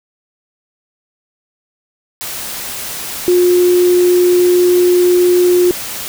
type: tone in noise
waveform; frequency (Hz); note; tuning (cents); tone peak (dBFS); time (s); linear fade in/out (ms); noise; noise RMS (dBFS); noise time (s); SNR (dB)
sine; 357.2; F4; +39; -7; 3.28-5.71; 0; white; -24; 2.21-6.08; +14
effects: none